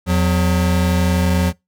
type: tone pair together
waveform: square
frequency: 84.3 / 180.7 Hz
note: E2 / F#3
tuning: +39 / -41 cents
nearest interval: octave + minor second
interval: 1320 cents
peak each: -17 dBFS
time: 0.06-1.53 s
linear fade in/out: 50 ms
effects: noise-tail reverb RT60 0.2 s tail -24 dB re dry